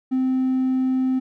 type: tone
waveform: triangle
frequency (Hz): 259.5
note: C4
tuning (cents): -14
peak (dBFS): -15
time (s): 0.11-1.2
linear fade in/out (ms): 20
effects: tanh soft clip ceiling -13 dBFS